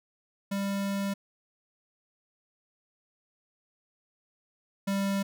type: tone pair in turn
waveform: square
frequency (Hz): 198.1 / 197.13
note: G3 / G3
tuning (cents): +18 / +10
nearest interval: unison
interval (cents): 8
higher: first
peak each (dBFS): -29 / -27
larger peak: second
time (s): 0.51-1.14 / 4.87-5.23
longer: first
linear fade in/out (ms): 10
effects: none